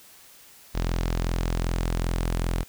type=tone with low-pass filter sweep; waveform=sawtooth; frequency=42.58 Hz; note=F1; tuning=43 cents flat; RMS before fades=-26 dBFS; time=0.74-2.64 s; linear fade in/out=20 ms; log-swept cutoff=5800 to 11000 Hz; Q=1.3; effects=white hiss -51 dBFS RMS until 2.68 s